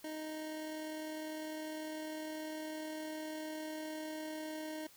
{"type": "tone with amplitude modulation", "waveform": "25% pulse", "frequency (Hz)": 311.1, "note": "D#4", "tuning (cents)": 0, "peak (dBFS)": -36, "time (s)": [0.04, 4.87], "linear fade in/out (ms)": 5, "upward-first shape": "sine", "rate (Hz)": 39.9, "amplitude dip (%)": 25, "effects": ["white hiss -61 dBFS RMS until 4.96 s"]}